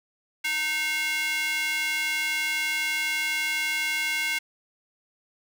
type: tone with high-pass filter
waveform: square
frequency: 308 Hz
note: D#4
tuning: 17 cents flat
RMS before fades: -27 dBFS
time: 0.44-4.39 s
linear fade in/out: 10 ms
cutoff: 2100 Hz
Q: 3.1
effects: none